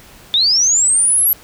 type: linear sweep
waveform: sine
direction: up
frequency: 3520 to 11840 Hz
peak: -10 dBFS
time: 0.34-1.33 s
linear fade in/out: 0 ms
effects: pink hiss -42 dBFS RMS until 1.43 s